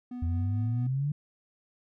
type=tone with tremolo; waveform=triangle; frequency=246.9 Hz; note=B3; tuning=in tune; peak=-33 dBFS; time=0.11-0.87 s; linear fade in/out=5 ms; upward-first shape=sine; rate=4.5 Hz; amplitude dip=30%
type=exponential sweep; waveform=sine; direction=up; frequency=82.41 to 150 Hz; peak=-26 dBFS; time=0.22-1.12 s; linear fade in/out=5 ms
effects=none